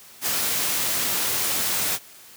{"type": "noise", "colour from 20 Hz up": "white", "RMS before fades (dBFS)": -24, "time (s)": [0.21, 1.99], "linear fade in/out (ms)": 50, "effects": ["white hiss -47 dBFS RMS until 2.36 s", "high-pass 80 Hz 12 dB/octave"]}